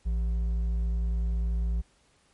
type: tone with hard clipping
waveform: triangle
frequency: 56.9 Hz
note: A#1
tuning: 41 cents flat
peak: -26 dBFS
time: 0.05-1.82 s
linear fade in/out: 20 ms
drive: 8 dB
effects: pink hiss -65 dBFS RMS until 2.33 s + MP3 48 kbps